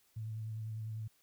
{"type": "tone with vibrato", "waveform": "sine", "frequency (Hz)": 110, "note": "A2", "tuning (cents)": 0, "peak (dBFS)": -38, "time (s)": [0.16, 1.08], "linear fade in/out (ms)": 10, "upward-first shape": "triangle", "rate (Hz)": 10, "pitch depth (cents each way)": 29, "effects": ["white hiss -71 dBFS RMS until 1.22 s"]}